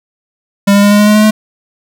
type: tone with pitch steps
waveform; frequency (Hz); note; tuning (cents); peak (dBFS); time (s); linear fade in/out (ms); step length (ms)
square; 200 / 202.1 / 204.2 / 206.3 / 208.5 / 210.7 / 212.9 / 215.1; G3 / G#3 / G#3 / G#3 / G#3 / G#3 / G#3 / A3; +35 / -47 / -29 / -11 / +7 / +25 / +43 / -39; -5; 0.67-1.31; 10; 80
effects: none